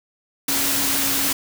sine tone in noise, 276.2 Hz, C#4, 6 cents flat, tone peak -30 dBFS, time 0.48-1.33 s, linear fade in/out 5 ms, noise white, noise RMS -21 dBFS, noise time 0.48-1.33 s, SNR -12 dB, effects none

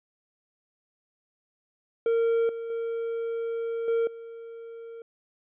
triangle tone with level steps, 460 Hz, A#4, 23 cents flat, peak -19 / -30 / -26 / -20 / -37 dBFS, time 2.06-5.02 s, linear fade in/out 2 ms, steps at 2.49 / 2.7 / 3.88 / 4.07 s, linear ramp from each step 2 ms, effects resampled to 8000 Hz

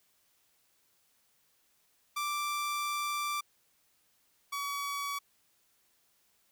sawtooth tone pair in turn, 1174.7 / 1134.7 Hz, D6 / C#6, 0 / +40 cents, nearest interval minor second, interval 60 cents, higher first, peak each -28 / -30 dBFS, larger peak first, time 2.16-3.41 / 4.52-5.19 s, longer first, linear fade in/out 10 ms, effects white hiss -71 dBFS RMS until 6.51 s

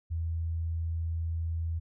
sine tone, 82.41 Hz, E2, in tune, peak -29 dBFS, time 0.1-1.8 s, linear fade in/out 20 ms, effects none

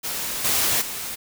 white noise with level steps, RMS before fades -28 / -21 / -31 dBFS, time 0.03-1.16 s, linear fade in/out 20 ms, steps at 0.44 / 0.81 s, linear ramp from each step 10 ms, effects none

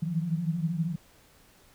sine tone cluster, 157.8 / 164.1 / 176.8 Hz, D#3 / E3 / F3, +25 / -8 / +22 cents, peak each -31 dBFS, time 0.02-0.96 s, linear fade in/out 10 ms, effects pink hiss -59 dBFS RMS until 1.74 s

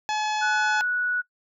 harmonic tone, 853 Hz, G#5, 46 cents sharp, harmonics 1 / 2 / 3 / 4 / 5 / 6 / 7 / 8, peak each -25 / -31 / -35 / -37 / -39 / -41 / -42 / -43 dBFS, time 0.09-0.81 s, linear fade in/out 0 ms
sine tone with pitch glide, 1480 to 1470.6 Hz, F#6 to F#6, 0 to -11 cents, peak -22 dBFS, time 0.41-1.22 s, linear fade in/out 20 ms, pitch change -11 cents, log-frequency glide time 0.77-0.82 s
effects noise-tail reverb RT60 0.1 s tail -20 dB re dry

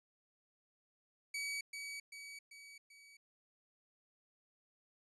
sawtooth tone with echo, 2273 Hz, C#7, 43 cents sharp, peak -35 dBFS, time 1.34-1.61 s, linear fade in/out 5 ms, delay 390 ms, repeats 4, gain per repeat -5 dB, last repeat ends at 3.17 s, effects resampled to 24000 Hz

